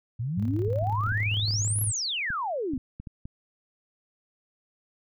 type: exponential two-way sweep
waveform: sine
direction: up then down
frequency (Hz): 108.3 to 11610 to 232.9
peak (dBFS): -27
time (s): 0.19-2.78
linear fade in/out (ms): 10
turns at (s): 1.82
type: tone with tremolo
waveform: sine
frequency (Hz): 104.7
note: G#2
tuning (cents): +15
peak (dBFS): -24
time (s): 0.37-1.92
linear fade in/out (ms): 10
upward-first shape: square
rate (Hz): 18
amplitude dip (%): 40
type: clicks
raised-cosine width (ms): 5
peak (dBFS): -26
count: 10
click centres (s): 0.681 / 0.827 / 1.075 / 1.122 / 2.304 / 2.736 / 2.777 / 3 / 3.072 / 3.255
effects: none